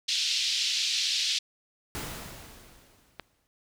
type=band-pass noise; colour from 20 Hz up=white; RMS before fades=-28 dBFS; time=0.08-1.39 s; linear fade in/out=10 ms; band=2900 to 5000 Hz; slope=24 dB/octave
type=noise with exponential decay; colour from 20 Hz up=pink; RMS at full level=-34 dBFS; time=1.95-3.47 s; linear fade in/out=0 ms; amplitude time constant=330 ms
type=click; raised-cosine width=0.3 ms; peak=-20 dBFS; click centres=3.197 s
effects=none